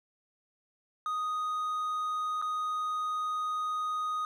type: tone with dropouts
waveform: triangle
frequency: 1244.5 Hz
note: D#6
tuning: in tune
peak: -28 dBFS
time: 1.06-4.25 s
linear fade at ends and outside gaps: 1 ms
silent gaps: 2.416-2.423 s
effects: none